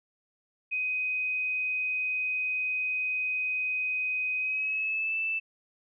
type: tone with pitch glide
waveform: sine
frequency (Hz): 2509 to 2643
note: D#7 to E7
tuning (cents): +14 to +4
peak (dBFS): -27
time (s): 0.71-5.4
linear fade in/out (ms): 20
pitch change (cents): +90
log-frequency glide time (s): 4.38-5.16
effects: none